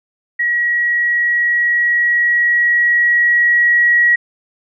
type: tone with level ramp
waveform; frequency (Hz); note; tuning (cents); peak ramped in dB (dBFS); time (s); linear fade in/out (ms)
sine; 1912; A#6; +43; -13 to -8; 0.39-4.16; 10
effects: none